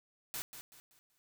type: noise with echo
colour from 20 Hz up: white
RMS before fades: -40 dBFS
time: 0.34-0.42 s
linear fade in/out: 0 ms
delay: 190 ms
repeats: 4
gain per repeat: -9 dB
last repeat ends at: 1.18 s
effects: none